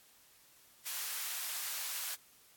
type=high-pass noise; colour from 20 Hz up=white; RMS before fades=-39 dBFS; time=0.85-2.16 s; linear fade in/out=20 ms; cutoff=990 Hz; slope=12 dB/octave; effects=white hiss -63 dBFS RMS until 2.56 s + AAC 64 kbps